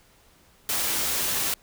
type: noise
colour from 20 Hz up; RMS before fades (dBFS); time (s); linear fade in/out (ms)
white; -26; 0.69-1.54; 2
effects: pink hiss -58 dBFS RMS until 1.62 s